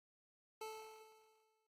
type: tone with exponential decay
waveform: 25% pulse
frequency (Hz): 437.7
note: A4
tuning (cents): -9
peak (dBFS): -40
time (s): 0.61-1.67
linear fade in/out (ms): 5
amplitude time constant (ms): 230
effects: noise-tail reverb RT60 0.1 s tail -18 dB re dry + AAC 48 kbps